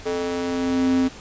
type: tone with high-pass filter sweep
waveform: square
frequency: 87.31 Hz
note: F2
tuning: in tune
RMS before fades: -22 dBFS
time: 0.05-1.09 s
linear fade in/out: 20 ms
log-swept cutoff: 400 to 240 Hz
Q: 4.7
effects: pink hiss -41 dBFS RMS until 1.2 s + resampled to 16000 Hz